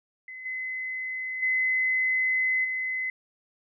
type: tone with level steps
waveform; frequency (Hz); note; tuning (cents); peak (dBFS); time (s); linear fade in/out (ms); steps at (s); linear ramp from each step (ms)
sine; 2036; C7; -48; -38 / -30 / -22 / -27; 0.28-3.1; 2; 0.45 / 1.42 / 2.64; 10
effects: none